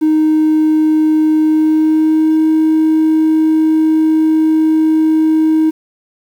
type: tone with pitch glide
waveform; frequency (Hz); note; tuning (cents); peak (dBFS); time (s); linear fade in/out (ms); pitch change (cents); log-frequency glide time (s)
triangle; 311.1 to 315.4; D#4 to D#4; 0 to +24; -5; 0.01-5.71; 20; +24; 1.42-2.43
effects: tanh soft clip ceiling -4 dBFS + 7-bit